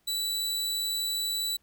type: tone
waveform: sawtooth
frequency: 3951 Hz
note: B7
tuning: in tune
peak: -25 dBFS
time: 0.07-1.57 s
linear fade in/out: 10 ms
effects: pink hiss -70 dBFS RMS until 1.62 s